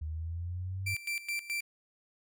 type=linear sweep; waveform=sine; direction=up; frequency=76 to 98.9 Hz; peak=-34 dBFS; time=0.01-0.95 s; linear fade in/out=10 ms
type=tone with tremolo; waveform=40% pulse; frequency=2349 Hz; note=D7; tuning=in tune; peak=-31 dBFS; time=0.86-1.61 s; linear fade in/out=10 ms; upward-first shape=square; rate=4.7 Hz; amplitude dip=80%
effects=none